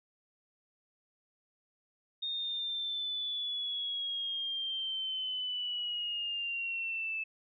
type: linear sweep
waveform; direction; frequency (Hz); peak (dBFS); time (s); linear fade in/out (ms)
sine; down; 3688 to 2620; -33; 2.22-7.24; 10
effects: none